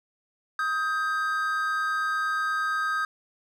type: tone pair together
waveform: triangle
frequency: 1257.4 / 1586 Hz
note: D#6 / G6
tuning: +18 / +20 cents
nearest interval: major third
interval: 402 cents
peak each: -25 / -26 dBFS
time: 0.59-3.05 s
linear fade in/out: 2 ms
effects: none